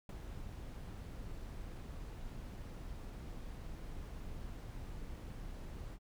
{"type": "noise with ADSR envelope", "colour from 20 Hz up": "brown", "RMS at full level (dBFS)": -42, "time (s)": [0.09, 5.99], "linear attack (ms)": 3, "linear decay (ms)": 28, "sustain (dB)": -4, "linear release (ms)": 58, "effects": []}